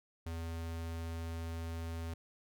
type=tone; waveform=square; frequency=82.7 Hz; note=E2; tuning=6 cents sharp; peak=-39 dBFS; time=0.26-2.14 s; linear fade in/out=5 ms; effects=none